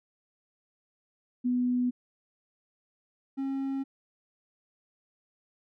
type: tone pair in turn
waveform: sine / triangle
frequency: 247.6 / 270.9 Hz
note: B3 / C#4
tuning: +5 / -40 cents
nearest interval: major second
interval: 155 cents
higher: second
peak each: -24 / -27 dBFS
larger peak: first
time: 1.44-1.91 / 3.37-3.84 s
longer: neither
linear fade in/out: 20 ms
effects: none